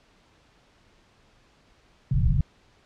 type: low-pass noise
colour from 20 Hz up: white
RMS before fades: -21 dBFS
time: 2.11-2.41 s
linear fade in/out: 5 ms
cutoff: 150 Hz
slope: 48 dB/octave
effects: pink hiss -60 dBFS RMS until 2.85 s + low-pass 5000 Hz 12 dB/octave